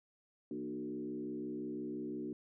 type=tone with frequency modulation; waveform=sine; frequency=300.8 Hz; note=D4; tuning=42 cents sharp; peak=-38 dBFS; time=0.51-2.33 s; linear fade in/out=2 ms; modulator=65.8 Hz; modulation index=1.3; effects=none